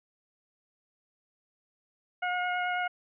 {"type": "tone with vibrato", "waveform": "20% pulse", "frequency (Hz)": 720, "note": "F#5", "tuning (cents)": -47, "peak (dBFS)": -23, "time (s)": [2.22, 2.88], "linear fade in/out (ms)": 10, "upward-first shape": "triangle", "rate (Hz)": 9.2, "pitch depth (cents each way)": 10, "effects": ["resampled to 8000 Hz"]}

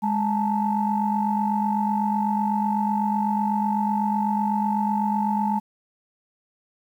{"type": "tone cluster", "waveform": "sine", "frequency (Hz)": [207.5, 859, 907], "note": ["G#3", "A5", "A#5"], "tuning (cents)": [-1, -42, -48], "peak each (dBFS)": [-23, -24, -27], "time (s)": [0.02, 5.6], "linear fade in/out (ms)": 20, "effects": ["tanh soft clip ceiling -11 dBFS", "9-bit"]}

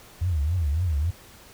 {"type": "tone with vibrato", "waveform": "sine", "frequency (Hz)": 80.5, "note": "E2", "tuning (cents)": -41, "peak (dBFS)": -21, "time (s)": [0.21, 1.11], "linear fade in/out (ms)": 10, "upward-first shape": "triangle", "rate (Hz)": 3.6, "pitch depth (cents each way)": 280, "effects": ["pink hiss -49 dBFS RMS until 1.53 s"]}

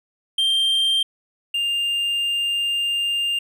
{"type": "tone pair in turn", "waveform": "triangle", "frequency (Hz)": [3166, 2802], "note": ["G7", "F7"], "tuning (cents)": [17, 5], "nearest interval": "major second", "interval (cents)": 212, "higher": "first", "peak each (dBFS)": [-15, -18], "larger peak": "first", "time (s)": [[0.38, 1.03], [1.54, 3.39]], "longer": "second", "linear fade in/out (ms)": 5, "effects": []}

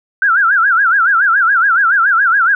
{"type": "tone with vibrato", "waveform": "sine", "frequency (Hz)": 1480, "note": "F#6", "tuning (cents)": 0, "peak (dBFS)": -8, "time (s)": [0.22, 2.55], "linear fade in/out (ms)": 2, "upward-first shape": "sine", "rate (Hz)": 7.1, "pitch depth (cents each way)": 200, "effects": []}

